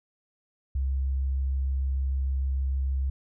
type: tone with vibrato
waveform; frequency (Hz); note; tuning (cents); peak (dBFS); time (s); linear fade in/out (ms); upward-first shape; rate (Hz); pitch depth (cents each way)
sine; 66.9; C2; +39; -24; 0.75-3.1; 5; triangle; 6.6; 9
effects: none